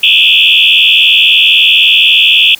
sine tone with frequency modulation, 3000 Hz, F#7, 23 cents sharp, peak -3 dBFS, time 0.03-2.55 s, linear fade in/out 5 ms, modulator 83.8 Hz, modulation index 5.6, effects white hiss -34 dBFS RMS until 2.59 s

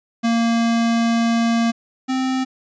square tone pair in turn, 231.2 / 260.5 Hz, A#3 / C4, -14 / -7 cents, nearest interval major second, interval 207 cents, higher second, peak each -16 / -19 dBFS, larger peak first, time 0.23-1.72 / 2.08-2.45 s, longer first, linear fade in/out 20 ms, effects resampled to 16000 Hz

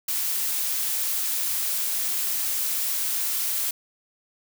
blue noise, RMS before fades -26 dBFS, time 0.08-3.71 s, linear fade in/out 5 ms, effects none

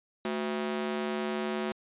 sawtooth ring-modulated tone, 293.7 Hz, D4, in tune, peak -23 dBFS, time 0.25-1.72 s, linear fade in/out 2 ms, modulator 76 Hz, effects resampled to 8000 Hz

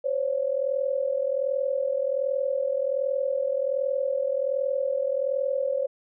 sine tone pair together, 521.7 / 563 Hz, C5 / C#5, -5 / +27 cents, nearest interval minor second, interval 132 cents, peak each -26 dBFS, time 0.04-5.87 s, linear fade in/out 10 ms, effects none

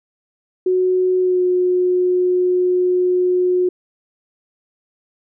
sine tone with pitch glide, 368.4 to 362.5 Hz, F#4 to F#4, -7 to -35 cents, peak -13 dBFS, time 0.66-3.69 s, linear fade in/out 5 ms, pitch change -28 cents, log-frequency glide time 1.2-1.42 s, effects none

